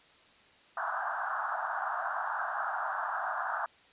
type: band-pass noise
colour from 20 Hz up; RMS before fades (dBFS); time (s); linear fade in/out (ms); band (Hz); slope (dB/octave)
white; -34; 0.77-3.66; 2; 650 to 1600; 96
effects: white hiss -60 dBFS RMS until 3.92 s + resampled to 8000 Hz